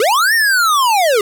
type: linear two-way sweep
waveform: square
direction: up then down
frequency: 392 to 1869 to 392 Hz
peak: -11 dBFS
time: 0-1.21 s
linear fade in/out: 2 ms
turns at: 0.34 s
effects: none